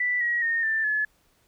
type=tone with pitch steps; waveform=sine; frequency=1974 / 1905.7 / 1839.7 / 1776 / 1714.5 Hz; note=B6 / A#6 / A#6 / A6 / A6; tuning=-1 / +38 / -23 / +16 / -45 cents; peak=-22 dBFS; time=0-1.05 s; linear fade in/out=5 ms; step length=210 ms; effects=pink hiss -65 dBFS RMS until 1.47 s